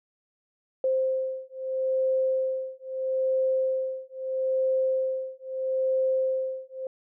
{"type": "beating tone pair", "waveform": "sine", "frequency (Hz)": [523.3, 524.07], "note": ["C5", "C5"], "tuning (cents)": [0, 3], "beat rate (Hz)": 0.77, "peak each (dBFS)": [-27, -27], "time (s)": [0.84, 6.87], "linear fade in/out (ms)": 2, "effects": []}